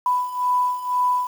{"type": "beating tone pair", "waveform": "sine", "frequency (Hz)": [992, 994], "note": ["B5", "B5"], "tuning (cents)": [7, 11], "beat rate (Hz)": 2, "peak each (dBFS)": [-24, -20], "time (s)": [0.06, 1.27], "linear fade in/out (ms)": 2, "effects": ["7-bit"]}